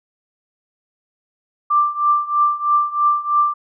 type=tone with tremolo; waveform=sine; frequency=1180 Hz; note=D6; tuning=8 cents sharp; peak=-10 dBFS; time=1.7-3.54 s; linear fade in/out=10 ms; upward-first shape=triangle; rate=3.1 Hz; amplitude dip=90%; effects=none